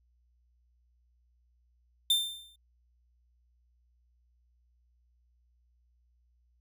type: tone with exponential decay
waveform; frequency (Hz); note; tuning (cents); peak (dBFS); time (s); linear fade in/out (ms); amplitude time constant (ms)
45% pulse; 3584; A7; +31; -21; 2.1-2.56; 5; 100
effects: added 60 Hz sine -66 dBFS peak until 6.6 s